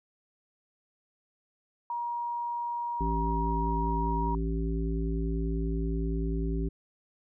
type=tone; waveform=sine; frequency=950 Hz; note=A#5; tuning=33 cents sharp; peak=-30 dBFS; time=1.9-4.35 s; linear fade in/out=2 ms
type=harmonic tone; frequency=55.1 Hz; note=A1; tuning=3 cents sharp; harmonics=1 / 3 / 5 / 7; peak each=-29 / -34 / -36 / -37 dBFS; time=3-6.69 s; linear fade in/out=10 ms
effects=none